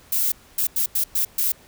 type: noise bursts at uneven times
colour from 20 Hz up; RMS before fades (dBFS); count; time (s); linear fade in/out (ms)
violet; -21; 6; 0.12-0.32 / 0.58-0.67 / 0.76-0.86 / 0.95-1.04 / 1.15-1.25 / 1.38-1.52; 5
effects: pink hiss -51 dBFS RMS until 1.67 s